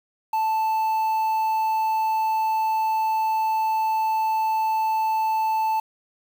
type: tone with quantisation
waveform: triangle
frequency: 880 Hz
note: A5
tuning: in tune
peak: -18 dBFS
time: 0.33-5.8 s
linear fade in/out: 5 ms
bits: 7
effects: none